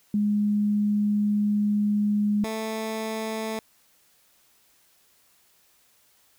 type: tone pair in turn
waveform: sine / 15% pulse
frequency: 207.5 / 220.4 Hz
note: G#3 / A3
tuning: -1 / +3 cents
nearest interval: minor second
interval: 104 cents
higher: second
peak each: -20 / -22 dBFS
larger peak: first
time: 0.14-2.44 / 2.44-3.59 s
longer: first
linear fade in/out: 2 ms
effects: white hiss -62 dBFS RMS until 6.38 s